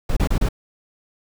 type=noise bursts; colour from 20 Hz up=brown; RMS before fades=-18 dBFS; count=4; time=0.09-0.488 s; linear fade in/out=5 ms; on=77 ms; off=30 ms; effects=none